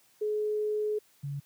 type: tone pair in turn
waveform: sine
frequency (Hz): 423.9 / 141.46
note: G#4 / C#3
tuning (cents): +35 / +35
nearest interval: octave + perfect fifth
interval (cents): 1900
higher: first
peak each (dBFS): -27 / -32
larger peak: first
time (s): 0.21-0.99 / 1.23-1.4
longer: first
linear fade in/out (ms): 10
effects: white hiss -64 dBFS RMS until 1.45 s + high-pass 80 Hz 12 dB/octave